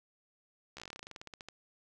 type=slowing click train; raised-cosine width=0.2 ms; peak=-28 dBFS; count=20; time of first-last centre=0.77-1.486 s; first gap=14 ms; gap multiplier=1.1; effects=none